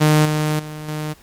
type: tone with level steps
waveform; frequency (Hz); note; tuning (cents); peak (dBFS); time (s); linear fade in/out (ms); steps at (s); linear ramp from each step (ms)
sawtooth; 152.8; D#3; -31; -7 / -13 / -25 / -19; 0-1.14; 20; 0.25 / 0.59 / 0.88; 5
effects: pink hiss -49 dBFS RMS until 1.22 s + MP3 96 kbps